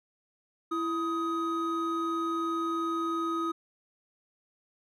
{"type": "tone pair together", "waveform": "triangle", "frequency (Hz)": [332.2, 1255], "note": ["E4", "D#6"], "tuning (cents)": [13, 15], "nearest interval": "octave + major seventh", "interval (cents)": 2302, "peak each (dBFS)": [-29, -29], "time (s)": [0.71, 3.52], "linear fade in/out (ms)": 10, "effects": []}